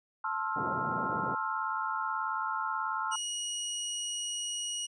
sine chord, F major seventh, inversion first, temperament equal with one note detuned, 880 / 1058.7 / 1318.5 / 1396.9 Hz, A5 / C6 / E6 / F6, 0 / +20 / 0 / 0 cents, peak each -36 dBFS, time 0.24-3.16 s, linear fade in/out 5 ms
pink band-pass noise, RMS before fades -38 dBFS, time 0.56-1.35 s, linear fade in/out 2 ms, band 120 to 900 Hz, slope 24 dB/octave
20% pulse tone, 2900 Hz, F#7, 35 cents flat, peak -28 dBFS, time 3.11-4.87 s, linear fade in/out 20 ms
effects resampled to 24000 Hz

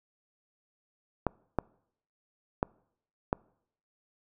clicks, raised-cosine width 1 ms, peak -12 dBFS, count 4, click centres 1.267 / 1.587 / 2.629 / 3.329 s, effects noise-tail reverb RT60 0.7 s tail -26 dB re dry

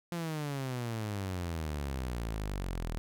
sawtooth exponential sweep, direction down, 174.61 to 38.62 Hz, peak -30 dBFS, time 0.12-2.98 s, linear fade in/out 0 ms, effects none

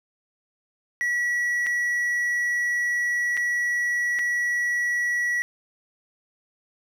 triangle tone with dropouts, 1935 Hz, B6, 36 cents flat, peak -20 dBFS, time 1.01-5.42 s, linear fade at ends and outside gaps 0 ms, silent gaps 1.664-1.668 / 3.369-3.374 / 4.188-4.192 s, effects none

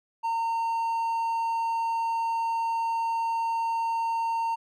triangle tone, 915 Hz, A#5, 32 cents flat, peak -23 dBFS, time 0.23-4.56 s, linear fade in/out 20 ms, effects none

